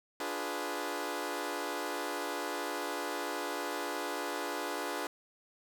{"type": "chord", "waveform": "15% pulse", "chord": "D diminished seventh", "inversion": "none", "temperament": "equal with one note detuned", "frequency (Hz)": [293.7, 352.1, 415.3, 493.9], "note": ["D4", "F4", "Ab4", "Cb5"], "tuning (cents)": [0, 14, 0, 0], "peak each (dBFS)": -34, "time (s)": [0.2, 5.07], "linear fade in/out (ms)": 2, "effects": []}